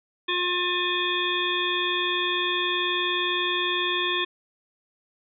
harmonic tone with a mistuned harmonic, 356.1 Hz, F4, 34 cents sharp, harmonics 1 / 3 / 5 / 7 / 9 / 10, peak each -30 / -30 / -30 / -30 / -30 / -30 dBFS, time 0.28-4.25 s, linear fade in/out 10 ms, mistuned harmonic 9, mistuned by +56 cents, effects none

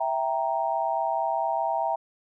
sine chord, E diminished, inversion none, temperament equal, 659.3 / 784 / 932.3 Hz, E5 / G5 / Bb5, 0 / 0 / 0 cents, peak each -28 dBFS, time 0-1.96 s, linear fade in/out 10 ms, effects none

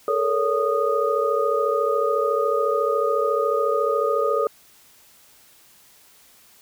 sine tone cluster, 429.8 / 463.8 / 562 / 1235 Hz, A4 / A#4 / C#5 / D#6, -41 / -9 / +24 / -13 cents, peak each -24 dBFS, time 0.08-4.47 s, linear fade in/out 2 ms, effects white hiss -53 dBFS RMS until 6.61 s

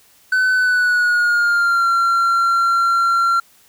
triangle tone with pitch glide, 1512 to 1370.6 Hz, F#6 to F6, +37 to -33 cents, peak -11 dBFS, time 0.32-3.4 s, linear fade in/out 5 ms, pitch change -170 cents, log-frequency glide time 0.53-1.88 s, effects white hiss -52 dBFS RMS until 3.68 s

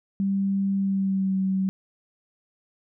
sine tone with pitch glide, 196 to 190.64 Hz, G3 to G3, 0 to -48 cents, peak -21 dBFS, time 0.2-1.69 s, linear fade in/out 0 ms, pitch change -48 cents, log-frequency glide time 0.76-1.37 s, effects none

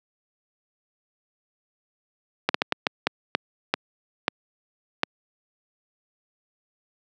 slowing click train, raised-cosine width 0.3 ms, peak -3 dBFS, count 10, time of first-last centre 2.49-5.034 s, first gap 54 ms, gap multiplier 1.39, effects high-pass 200 Hz 12 dB/octave

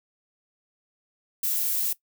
violet noise, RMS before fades -26 dBFS, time 1.43-1.93 s, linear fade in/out 5 ms, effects noise-tail reverb RT60 0.1 s tail -18 dB re dry

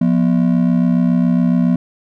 triangle ring-modulated tone, 209.6 Hz, G#3, 16 cents sharp, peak -6 dBFS, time 0.01-1.76 s, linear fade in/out 5 ms, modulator 33.6 Hz, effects none

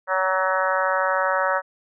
harmonic tone with a mistuned harmonic, 188 Hz, F#3, 28 cents sharp, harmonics 3 / 4 / 5 / 6 / 7 / 8 / 9 / 10, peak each -24 / -30 / -26 / -29 / -26 / -27 / -30 / -33 dBFS, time 0.07-1.62 s, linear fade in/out 50 ms, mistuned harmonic 7, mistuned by -17 cents, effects none

